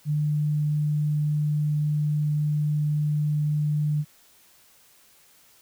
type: tone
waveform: sine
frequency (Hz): 149.7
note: D3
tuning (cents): +33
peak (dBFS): -21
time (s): 0.05-4.05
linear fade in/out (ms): 50
effects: white hiss -57 dBFS RMS until 5.61 s